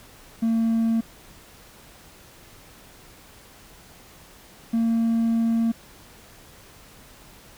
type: tone pair in turn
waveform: triangle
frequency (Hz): 226.8 / 228.6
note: A#3 / A#3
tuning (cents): -47 / -34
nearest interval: unison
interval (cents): 13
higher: second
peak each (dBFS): -16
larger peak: neither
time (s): 0.42-1.01 / 4.73-5.72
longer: second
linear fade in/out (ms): 10
effects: tanh soft clip ceiling -13 dBFS + pink hiss -49 dBFS RMS until 7.57 s